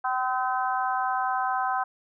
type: harmonic tone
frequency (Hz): 255.7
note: C4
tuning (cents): -40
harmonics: 3 / 4 / 5 / 6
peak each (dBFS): -27 / -29 / -31 / -33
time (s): 0.04-1.84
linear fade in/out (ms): 10
effects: none